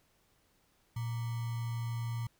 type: tone with sample-and-hold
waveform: sine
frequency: 116.54 Hz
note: A#2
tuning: in tune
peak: -33 dBFS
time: 0.96-2.27 s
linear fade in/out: 5 ms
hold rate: 1050 Hz
effects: pink hiss -71 dBFS RMS until 2.39 s